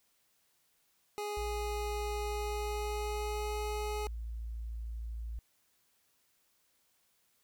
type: tone with pitch glide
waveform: 25% pulse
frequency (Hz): 415.4 to 420.7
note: G#4 to G#4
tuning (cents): 0 to +22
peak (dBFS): -32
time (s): 1.18-4.07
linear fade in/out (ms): 0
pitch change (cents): +22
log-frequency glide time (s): 2.16-3.57
type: tone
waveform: sine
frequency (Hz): 56.6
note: A1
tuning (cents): +50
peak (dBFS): -37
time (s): 1.37-5.39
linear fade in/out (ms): 0
effects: white hiss -73 dBFS RMS until 7.43 s